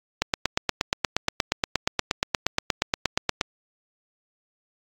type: click train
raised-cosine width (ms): 0.2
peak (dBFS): -3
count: 28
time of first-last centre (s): 0.22-3.411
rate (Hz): 8.46
effects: AAC 64 kbps